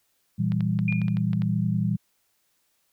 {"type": "chord", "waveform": "sine", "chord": "E diminished", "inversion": "second", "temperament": "equal", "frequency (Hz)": [116.54, 164.81, 196], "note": ["Bb2", "E3", "G3"], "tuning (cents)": [0, 0, 0], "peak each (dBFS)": -26, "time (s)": [0.38, 1.97], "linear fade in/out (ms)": 20}
{"type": "clicks", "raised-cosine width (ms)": 0.3, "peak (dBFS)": -24, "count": 9, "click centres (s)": [0.52, 0.607, 0.79, 0.925, 1.017, 1.082, 1.17, 1.332, 1.42]}
{"type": "tone with exponential decay", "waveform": "sine", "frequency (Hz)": 2421, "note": "D#7", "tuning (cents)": -48, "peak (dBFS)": -25, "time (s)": [0.88, 1.21], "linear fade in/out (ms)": 2, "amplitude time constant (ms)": 71}
{"effects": ["white hiss -70 dBFS RMS until 2.92 s"]}